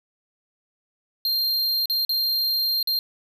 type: tone with dropouts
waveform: square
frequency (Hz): 4189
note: C8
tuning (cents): +1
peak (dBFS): -21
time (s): 1.25-2.99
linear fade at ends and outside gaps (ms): 1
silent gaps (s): 1.857-1.898 / 2.05-2.093 / 2.828-2.873
effects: none